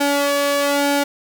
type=tone with flanger; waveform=sawtooth; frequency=284.4 Hz; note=C#4; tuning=45 cents sharp; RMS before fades=-18 dBFS; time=0-1.04 s; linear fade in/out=10 ms; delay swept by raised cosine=1.3 to 1.84 ms; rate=1.1 Hz; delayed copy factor=+0.7; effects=none